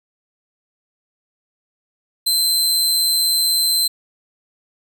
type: tone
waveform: sawtooth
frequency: 4092 Hz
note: C8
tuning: 39 cents flat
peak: -12 dBFS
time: 2.26-3.88 s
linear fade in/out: 10 ms
effects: none